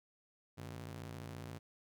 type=ring-modulated tone; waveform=sawtooth; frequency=121.2 Hz; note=B2; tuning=32 cents flat; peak=-38 dBFS; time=0.57-1.59 s; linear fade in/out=20 ms; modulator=27.3 Hz; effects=none